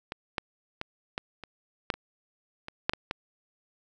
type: clicks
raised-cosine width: 0.3 ms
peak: -18 / -12 / -17 / -15 / -25 / -8 / -23 / -22 / -7 / -15 / -14 dBFS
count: 11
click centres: 0.121 / 0.382 / 0.814 / 1.179 / 1.437 / 1.902 / 1.94 / 2.684 / 2.895 / 2.935 / 3.111 s
effects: none